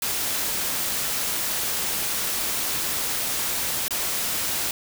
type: noise with dropouts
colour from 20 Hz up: white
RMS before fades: -26 dBFS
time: 0.02-4.71 s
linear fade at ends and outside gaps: 2 ms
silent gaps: 3.882-3.907 s
effects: none